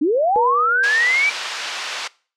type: linear sweep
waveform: sine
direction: up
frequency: 270 to 2349 Hz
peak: -14 dBFS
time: 0.01-1.3 s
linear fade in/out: 10 ms
type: tone with exponential decay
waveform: sine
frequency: 482.3 Hz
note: B4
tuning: 41 cents flat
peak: -16 dBFS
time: 0.36-1.47 s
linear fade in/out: 0 ms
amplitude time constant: 240 ms
type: band-pass noise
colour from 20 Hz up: white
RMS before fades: -27 dBFS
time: 0.83-2.08 s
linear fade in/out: 10 ms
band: 770 to 4400 Hz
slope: 12 dB/octave
effects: noise-tail reverb RT60 0.4 s tail -22 dB re dry + low-pass 7000 Hz 12 dB/octave